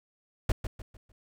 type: noise with echo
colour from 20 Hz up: brown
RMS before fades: -22 dBFS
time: 0.49-0.52 s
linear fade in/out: 5 ms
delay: 150 ms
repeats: 4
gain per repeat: -9 dB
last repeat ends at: 1.12 s
effects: none